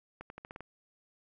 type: accelerating click train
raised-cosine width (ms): 0.5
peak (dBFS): -29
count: 7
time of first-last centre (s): 0.21-0.606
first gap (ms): 91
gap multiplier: 0.87
effects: none